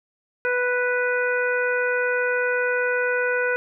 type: harmonic tone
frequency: 493.9 Hz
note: B4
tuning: in tune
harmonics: 1 / 2 / 3 / 4 / 5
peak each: -23 / -33 / -23 / -33 / -32 dBFS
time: 0.45-3.56 s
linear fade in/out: 0 ms
effects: none